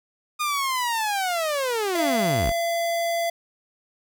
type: linear sweep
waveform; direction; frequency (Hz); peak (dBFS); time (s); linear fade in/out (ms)
sawtooth; down; 1228 to 32.7; -19; 0.39-2.52; 20
type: tone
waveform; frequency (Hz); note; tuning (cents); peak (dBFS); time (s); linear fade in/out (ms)
square; 678; E5; +49; -23; 1.95-3.3; 5
effects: none